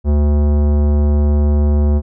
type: tone with tanh clipping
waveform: sine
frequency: 73.4 Hz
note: D2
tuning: in tune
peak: -12 dBFS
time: 0.04-2.02 s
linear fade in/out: 50 ms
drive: 17 dB
effects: none